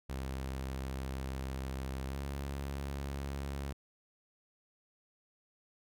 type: tone with pitch glide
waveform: sawtooth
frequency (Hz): 66.3 to 69.24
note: C2 to C#2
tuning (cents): +23 to -1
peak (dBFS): -33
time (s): 0.09-3.73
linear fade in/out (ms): 10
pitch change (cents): +76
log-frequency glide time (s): 2.07-2.18
effects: none